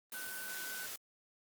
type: tone in noise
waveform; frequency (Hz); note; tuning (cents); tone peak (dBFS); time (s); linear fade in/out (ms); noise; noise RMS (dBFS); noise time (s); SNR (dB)
sine; 1510; F#6; +35; -44; 0.14-0.86; 2; white; -44; 0.12-0.96; -3
effects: high-pass 150 Hz 12 dB/octave + Opus 32 kbps